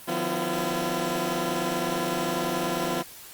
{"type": "tone cluster", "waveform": "15% pulse", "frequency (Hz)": [155.2, 180, 252.2, 340], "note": ["D#3", "F#3", "B3", "F4"], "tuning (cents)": [-4, -47, 36, -46], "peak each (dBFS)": [-30, -25, -25, -23], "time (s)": [0.07, 3.03], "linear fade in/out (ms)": 20, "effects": ["white hiss -45 dBFS RMS until 3.33 s", "Opus 32 kbps"]}